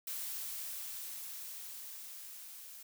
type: noise with level ramp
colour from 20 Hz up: blue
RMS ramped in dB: -40 to -51 dBFS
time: 0.07-2.83 s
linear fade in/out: 5 ms
effects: none